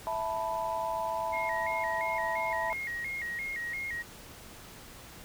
sine chord, E suspended fourth, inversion none, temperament equal, 659.3 / 880 / 987.8 Hz, E5 / A5 / B5, 0 / 0 / 0 cents, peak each -34 dBFS, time 0.07-2.73 s, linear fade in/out 0 ms
sine tone with vibrato, 2013 Hz, B6, 33 cents sharp, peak -33 dBFS, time 1.32-4.03 s, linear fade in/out 20 ms, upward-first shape square, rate 2.9 Hz, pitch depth 110 cents each way
effects tanh soft clip ceiling -19 dBFS + pink hiss -49 dBFS RMS until 5.24 s

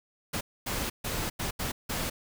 pink noise bursts at uneven times, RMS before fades -32 dBFS, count 6, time 0.33-0.41 / 0.66-0.9 / 1.04-1.3 / 1.39-1.51 / 1.59-1.72 / 1.89-2.1 s, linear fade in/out 10 ms, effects none

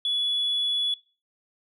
sine tone, 3408 Hz, G#7, 44 cents sharp, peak -22 dBFS, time 0.05-0.94 s, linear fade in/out 2 ms, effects noise-tail reverb RT60 0.4 s tail -24 dB re dry + tanh soft clip ceiling -19 dBFS

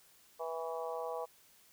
harmonic tone with a mistuned harmonic, 163.8 Hz, E3, 11 cents flat, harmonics 3 / 4 / 5 / 6 / 7, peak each -40 / -42 / -44 / -46 / -47 dBFS, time 0.39-1.26 s, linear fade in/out 20 ms, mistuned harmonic 7, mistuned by -16 cents, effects white hiss -64 dBFS RMS until 1.72 s

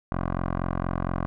10% pulse tone with low-pass filter, 44.28 Hz, F1, 25 cents sharp, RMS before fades -28 dBFS, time 0.12-1.26 s, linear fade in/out 0 ms, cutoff 1200 Hz, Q 2.1, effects none

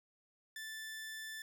sawtooth tone, 1760 Hz, A6, in tune, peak -40 dBFS, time 0.56-1.42 s, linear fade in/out 2 ms, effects none

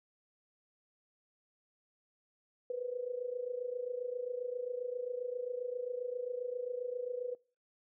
sine tone with amplitude modulation, 493.9 Hz, B4, in tune, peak -32 dBFS, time 2.7-7.35 s, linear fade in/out 2 ms, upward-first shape sine, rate 27.5 Hz, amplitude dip 75%, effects noise-tail reverb RT60 0.4 s tail -25 dB re dry

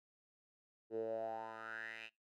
10% pulse tone with band-pass filter sweep, 111.8 Hz, A2, 28 cents sharp, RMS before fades -44 dBFS, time 0.9-2.1 s, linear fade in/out 50 ms, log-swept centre 390 to 2700 Hz, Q 6.8, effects noise-tail reverb RT60 0.2 s tail -23 dB re dry

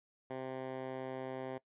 10% pulse tone with band-pass filter, 130.81 Hz, C3, in tune, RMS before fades -42 dBFS, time 0.3-1.58 s, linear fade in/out 5 ms, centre 570 Hz, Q 0.56, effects noise-tail reverb RT60 0.1 s tail -20 dB re dry + resampled to 8000 Hz

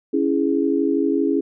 sine chord, C# minor, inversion none, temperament equal, 277.2 / 329.6 / 415.3 Hz, C#4 / E4 / G#4, 0 / 0 / 0 cents, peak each -20 / -21 / -22 dBFS, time 0.13-1.41 s, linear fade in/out 10 ms, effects none

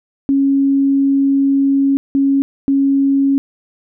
sine tone bursts at uneven times, 275.2 Hz, C#4, 12 cents flat, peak -10 dBFS, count 3, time 0.29-1.97 / 2.15-2.42 / 2.68-3.38 s, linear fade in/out 0 ms, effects none

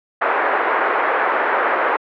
white band-pass noise, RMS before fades -18 dBFS, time 0.21-1.97 s, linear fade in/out 10 ms, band 390 to 1700 Hz, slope 24 dB/octave, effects low-pass 3000 Hz 12 dB/octave

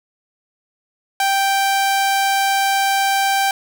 sawtooth tone, 784 Hz, G5, in tune, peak -11 dBFS, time 1.2-3.51 s, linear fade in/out 2 ms, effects none

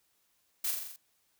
blue noise with echo, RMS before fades -32 dBFS, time 0.64-0.71 s, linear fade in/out 5 ms, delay 42 ms, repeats 6, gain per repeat -3 dB, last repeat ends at 0.962 s, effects white hiss -73 dBFS RMS until 1.39 s

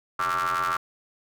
35% pulse ring-modulated tone, 87.31 Hz, F2, in tune, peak -19 dBFS, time 0.19-0.77 s, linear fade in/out 5 ms, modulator 1260 Hz, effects none

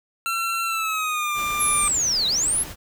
25% pulse tone with pitch glide, 1353 to 1191.5 Hz, E6 to D6, +45 to +25 cents, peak -19 dBFS, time 0.26-1.88 s, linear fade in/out 0 ms, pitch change -220 cents, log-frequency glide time 0.66-1.33 s
pink noise, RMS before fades -36 dBFS, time 1.34-2.76 s, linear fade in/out 50 ms
sine linear two-way sweep, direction down then up, 11410 to 3729 to 11410 Hz, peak -19 dBFS, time 1.59-2.64 s, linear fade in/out 20 ms, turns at 2.27 s
effects none

